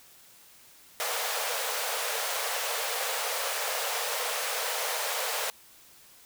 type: high-pass noise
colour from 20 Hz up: pink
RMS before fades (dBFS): -31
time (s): 1-5.5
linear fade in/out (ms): 0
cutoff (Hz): 450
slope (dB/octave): 96
effects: white hiss -55 dBFS RMS until 6.25 s